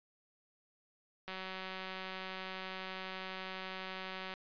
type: click train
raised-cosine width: 0.3 ms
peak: -27 dBFS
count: 576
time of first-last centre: 1.28-4.339 s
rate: 188 Hz
effects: resampled to 11025 Hz